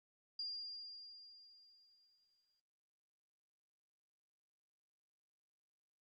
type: tone with exponential decay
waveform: sine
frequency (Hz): 4805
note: D8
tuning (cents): +39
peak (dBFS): -39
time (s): 0.39-2.6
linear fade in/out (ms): 5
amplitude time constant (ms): 480
effects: noise-tail reverb RT60 0.7 s tail -21 dB re dry + Opus 48 kbps